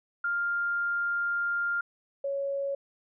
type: tone pair in turn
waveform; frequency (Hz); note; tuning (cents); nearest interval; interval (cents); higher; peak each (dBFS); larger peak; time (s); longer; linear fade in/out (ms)
sine; 1400 / 555.6; F6 / C#5; +4 / +4; octave + major third; 1600; first; -26 / -28; first; 0.24-1.81 / 2.24-2.75; first; 5
effects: none